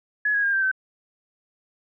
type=tone with pitch steps; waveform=sine; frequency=1693 / 1652.4 / 1612.8 / 1574.2 / 1536.4 Hz; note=G#6 / G#6 / G6 / G6 / G6; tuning=+33 / -9 / +49 / +7 / -35 cents; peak=-19 dBFS; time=0.25-0.715 s; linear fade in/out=5 ms; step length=93 ms; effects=none